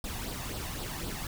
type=noise with flanger; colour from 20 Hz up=pink; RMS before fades=-37 dBFS; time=0.04-1.27 s; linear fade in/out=2 ms; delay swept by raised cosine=0.22 to 1.13 ms; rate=3.9 Hz; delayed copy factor=+0.6; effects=none